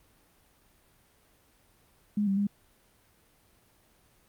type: tone with pitch steps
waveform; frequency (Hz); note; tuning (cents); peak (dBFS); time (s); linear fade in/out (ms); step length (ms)
sine; 207.3 / 195.4 / 202.6; G#3 / G3 / G#3; -3 / -5 / -43; -24; 2.17-2.47; 5; 100
effects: pink hiss -64 dBFS RMS until 4.28 s + Opus 32 kbps